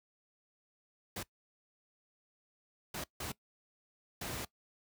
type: noise bursts at uneven times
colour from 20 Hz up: pink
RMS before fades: -40 dBFS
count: 4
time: 1.16-1.23 / 2.94-3.04 / 3.2-3.32 / 4.21-4.45 s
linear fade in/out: 5 ms
effects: noise-tail reverb RT60 0.1 s tail -20 dB re dry + high-pass 60 Hz 12 dB/octave